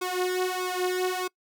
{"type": "tone with flanger", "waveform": "sawtooth", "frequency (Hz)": 366, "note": "F#4", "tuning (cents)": -19, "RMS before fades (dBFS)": -28, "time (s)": [0.01, 1.28], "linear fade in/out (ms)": 10, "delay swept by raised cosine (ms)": [0.83, 3.33], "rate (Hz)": 1.6, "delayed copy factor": 0.85, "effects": ["noise-tail reverb RT60 0.1 s tail -25 dB re dry"]}